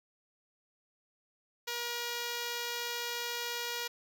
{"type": "tone", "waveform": "5% pulse", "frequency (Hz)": 477, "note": "A#4", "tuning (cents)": 40, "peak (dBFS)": -23, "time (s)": [1.67, 3.88], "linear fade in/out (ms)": 10, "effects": []}